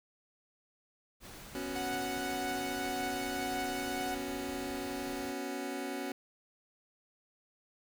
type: noise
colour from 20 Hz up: pink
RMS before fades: -49 dBFS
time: 1.2-5.34 s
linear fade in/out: 50 ms
type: chord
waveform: sawtooth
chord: B suspended second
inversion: none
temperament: just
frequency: 246.9 / 277.8 / 370.4 Hz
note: B3 / C#4 / F#4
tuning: 0 / +4 / +2 cents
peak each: -39 / -35 / -37 dBFS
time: 1.55-6.12 s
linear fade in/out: 2 ms
type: tone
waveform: sawtooth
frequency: 739 Hz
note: F#5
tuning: 2 cents flat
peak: -33 dBFS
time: 1.75-4.15 s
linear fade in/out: 10 ms
effects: none